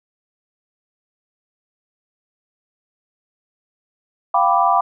sine chord, G dominant seventh, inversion third, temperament equal with one note detuned, 698.5 / 781.3 / 987.8 / 1174.7 Hz, F5 / G5 / B5 / D6, 0 / -6 / 0 / 0 cents, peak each -18 dBFS, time 4.34-4.81 s, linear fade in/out 5 ms, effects none

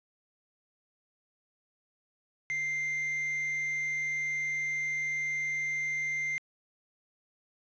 triangle tone with quantisation, 2093 Hz, C7, in tune, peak -28 dBFS, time 2.5-6.38 s, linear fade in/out 0 ms, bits 8, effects resampled to 16000 Hz

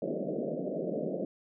white band-pass noise, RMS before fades -34 dBFS, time 0.02-1.25 s, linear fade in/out 2 ms, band 150 to 640 Hz, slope 96 dB/octave, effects none

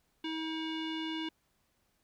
square tone with low-pass filter, 319.1 Hz, D#4, 44 cents sharp, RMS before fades -37 dBFS, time 0.24-1.29 s, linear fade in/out 5 ms, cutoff 3200 Hz, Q 6.1, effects pink hiss -75 dBFS RMS until 2.03 s

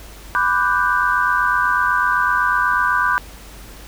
sine chord, G major seventh, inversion first, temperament equal with one note detuned, 995.2 / 1174.7 / 1480 / 1568 Hz, B5 / D6 / F#6 / G6, +13 / 0 / 0 / 0 cents, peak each -20 dBFS, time 0.35-3.18 s, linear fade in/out 0 ms, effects added 50 Hz sine -38 dBFS peak until 3.87 s + pink hiss -41 dBFS RMS until 3.87 s

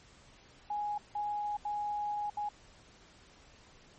sine tone bursts at uneven times, 830.6 Hz, G#5, in tune, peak -32 dBFS, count 4, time 0.7-0.98 / 1.15-1.57 / 1.65-2.3 / 2.37-2.49 s, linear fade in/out 5 ms, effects pink hiss -59 dBFS RMS until 3.98 s + MP3 32 kbps

